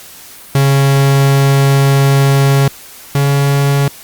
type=tone pair in turn; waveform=45% pulse; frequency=138 / 140.25 Hz; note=C#3 / C#3; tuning=-7 / +21 cents; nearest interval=unison; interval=28 cents; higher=second; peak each=-7 / -9 dBFS; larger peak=first; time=0.55-2.68 / 3.15-3.88 s; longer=first; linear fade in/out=2 ms; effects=white hiss -35 dBFS RMS until 4.03 s + Opus 48 kbps